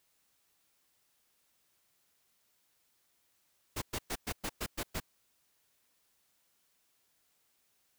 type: noise bursts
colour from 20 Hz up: pink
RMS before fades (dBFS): -36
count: 8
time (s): 3.76-5.002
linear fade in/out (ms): 10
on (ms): 59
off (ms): 110
effects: white hiss -74 dBFS RMS until 7.98 s

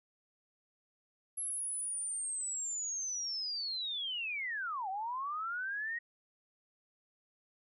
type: linear two-way sweep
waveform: sine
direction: down then up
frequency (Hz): 11175 to 740 to 1899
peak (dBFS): -35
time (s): 1.37-5.99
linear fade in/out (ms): 10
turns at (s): 4.89
effects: none

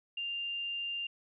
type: tone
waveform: sine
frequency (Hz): 2794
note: F7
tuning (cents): 0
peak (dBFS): -34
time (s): 0.17-1.07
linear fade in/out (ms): 5
effects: none

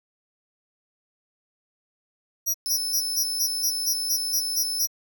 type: tone bursts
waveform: sawtooth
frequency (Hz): 5760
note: F#8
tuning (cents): -47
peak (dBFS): -19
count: 11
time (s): 2.46-4.873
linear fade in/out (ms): 20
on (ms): 83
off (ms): 150
type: tone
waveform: sawtooth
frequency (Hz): 5260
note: E8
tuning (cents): -5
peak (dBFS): -23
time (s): 2.66-4.85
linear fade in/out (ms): 0
effects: none

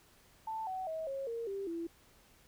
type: tone with pitch steps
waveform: sine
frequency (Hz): 884 / 752 / 639.7 / 544.2 / 462.9 / 393.8 / 335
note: A5 / F#5 / D#5 / C#5 / A#4 / G4 / E4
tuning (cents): +8 / +28 / +48 / -32 / -12 / +8 / +28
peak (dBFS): -36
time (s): 0.47-1.87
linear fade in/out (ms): 5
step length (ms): 200
effects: pink hiss -64 dBFS RMS until 2.47 s

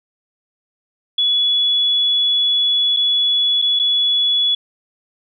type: tone with dropouts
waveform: sine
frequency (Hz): 3400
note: G#7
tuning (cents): +40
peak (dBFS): -13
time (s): 1.18-4.55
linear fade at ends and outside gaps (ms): 5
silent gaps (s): 2.965-2.969 / 3.618-3.622 / 3.792-3.796
effects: none

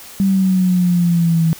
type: exponential sweep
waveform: sine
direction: down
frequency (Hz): 196 to 161.3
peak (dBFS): -11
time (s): 0.2-1.53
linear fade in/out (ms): 0
effects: white hiss -37 dBFS RMS until 1.59 s

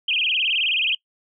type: tone with vibrato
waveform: sine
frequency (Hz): 2822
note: F7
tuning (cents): +17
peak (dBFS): -18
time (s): 0.08-0.95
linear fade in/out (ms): 5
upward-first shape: sine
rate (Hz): 19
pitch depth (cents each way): 240
effects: noise-tail reverb RT60 0.1 s tail -23 dB re dry

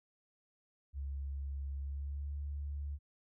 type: tone with pitch glide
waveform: sine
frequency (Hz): 69.3 to 71.79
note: C#2 to D2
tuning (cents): 0 to -39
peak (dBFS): -37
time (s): 0.93-2.99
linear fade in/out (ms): 50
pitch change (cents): +61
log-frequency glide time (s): 1.81-2.32
effects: none

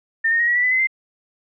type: tone with pitch steps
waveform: sine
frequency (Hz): 1809 / 1845.9 / 1883.6 / 1922.1 / 1961.4 / 2001 / 2042 / 2084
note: A6 / A#6 / A#6 / B6 / B6 / B6 / C7 / C7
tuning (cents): +48 / -18 / +18 / -47 / -12 / +22 / -43 / -7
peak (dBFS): -15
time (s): 0.24-0.872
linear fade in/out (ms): 10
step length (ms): 79
effects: none

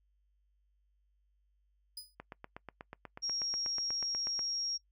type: tone with exponential decay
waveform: sawtooth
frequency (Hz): 4978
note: D#8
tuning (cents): 0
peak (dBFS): -36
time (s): 1.97-2.15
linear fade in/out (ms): 5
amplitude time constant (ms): 39
type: click train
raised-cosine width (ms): 0.5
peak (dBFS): -29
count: 19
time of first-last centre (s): 2.2-4.392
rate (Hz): 8.21
type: tone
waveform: sine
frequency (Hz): 5588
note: F8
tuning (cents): 0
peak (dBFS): -33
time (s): 3.22-4.78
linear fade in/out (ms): 20
effects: noise-tail reverb RT60 0.1 s tail -23 dB re dry + added 50 Hz sine -70 dBFS peak until 4.91 s

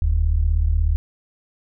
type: tone pair together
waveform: sine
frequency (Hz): 41.05 / 77.5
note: E1 / D#2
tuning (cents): -6 / -6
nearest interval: major seventh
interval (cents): 1100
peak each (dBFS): -18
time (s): 0.02-0.96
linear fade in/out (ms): 0
effects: none

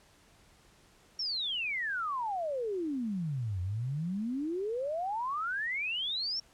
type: exponential two-way sweep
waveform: sine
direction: down then up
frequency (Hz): 5588 to 87.4 to 5588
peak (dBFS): -31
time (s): 1.19-6.4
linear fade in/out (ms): 5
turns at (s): 3.61
effects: pink hiss -62 dBFS RMS until 6.53 s + low-pass 10000 Hz 12 dB/octave

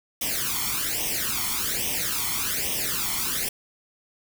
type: noise with flanger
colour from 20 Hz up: white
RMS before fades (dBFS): -27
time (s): 0.21-3.49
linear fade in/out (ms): 5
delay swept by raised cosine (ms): 0.34 to 0.93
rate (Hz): 1.2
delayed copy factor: +0.8
effects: none

